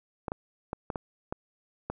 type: clicks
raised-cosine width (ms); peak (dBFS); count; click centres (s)
1; -18; 7; 0.282 / 0.319 / 0.731 / 0.902 / 0.958 / 1.325 / 1.9
effects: none